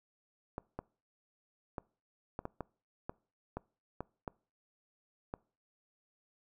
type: clicks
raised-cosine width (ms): 1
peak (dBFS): -24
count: 11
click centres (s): 0.581 / 0.79 / 1.782 / 2.391 / 2.454 / 2.607 / 3.095 / 3.57 / 4.006 / 4.278 / 5.339
effects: noise-tail reverb RT60 0.4 s tail -24 dB re dry